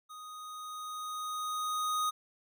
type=tone with level ramp; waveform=square; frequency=1244.5 Hz; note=D#6; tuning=in tune; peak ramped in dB=-46 to -29 dBFS; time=0.09-2.11 s; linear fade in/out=20 ms; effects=none